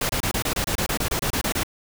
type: noise bursts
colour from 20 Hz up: pink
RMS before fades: -24 dBFS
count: 15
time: 0.01-1.634 s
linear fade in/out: 5 ms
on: 84 ms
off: 26 ms
effects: none